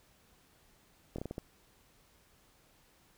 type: slowing click train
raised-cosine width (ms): 2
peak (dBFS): -25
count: 6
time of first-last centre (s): 1.16-1.381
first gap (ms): 24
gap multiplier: 1.31
effects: pink hiss -66 dBFS RMS until 3.17 s